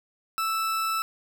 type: tone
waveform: 40% pulse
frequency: 1318.5 Hz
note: E6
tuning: in tune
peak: -24 dBFS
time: 0.38-1.02 s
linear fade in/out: 0 ms
effects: 11-bit